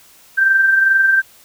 sine tone with amplitude modulation, 1568 Hz, G6, in tune, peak -8 dBFS, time 0.37-1.22 s, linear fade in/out 20 ms, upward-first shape sine, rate 22.4 Hz, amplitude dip 40%, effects white hiss -47 dBFS RMS until 1.44 s

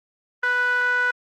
sawtooth tone with band-pass filter, 493.9 Hz, B4, in tune, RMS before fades -21 dBFS, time 0.43-1.11 s, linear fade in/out 5 ms, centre 1500 Hz, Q 6.1, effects Opus 24 kbps

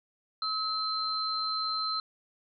sine tone pair together, 1286 / 4111 Hz, E6 / C8, -43 / -31 cents, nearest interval octave + minor sixth, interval 2012 cents, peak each -32 / -31 dBFS, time 0.42-2 s, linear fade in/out 2 ms, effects none

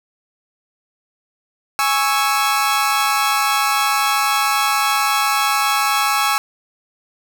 sawtooth chord, C# minor, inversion second, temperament equal, 830.6 / 1108.7 / 1318.5 Hz, G#5 / C#6 / E6, 0 / 0 / 0 cents, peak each -16 dBFS, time 1.79-6.38 s, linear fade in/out 0 ms, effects none

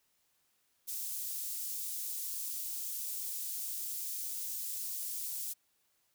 white high-pass noise, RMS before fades -39 dBFS, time 0.87-5.54 s, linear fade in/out 20 ms, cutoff 6800 Hz, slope 12 dB/octave, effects white hiss -75 dBFS RMS until 6.14 s

